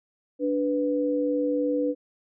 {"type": "tone pair together", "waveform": "sine", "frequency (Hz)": [291.9, 495], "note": ["D4", "B4"], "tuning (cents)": [-10, 4], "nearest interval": "major sixth", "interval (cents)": 914, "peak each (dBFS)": -25, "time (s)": [0.39, 1.95], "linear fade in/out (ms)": 50, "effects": []}